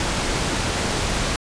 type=low-pass noise; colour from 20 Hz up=pink; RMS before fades=-23 dBFS; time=0-1.36 s; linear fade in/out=2 ms; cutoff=8600 Hz; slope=12 dB/octave; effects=resampled to 22050 Hz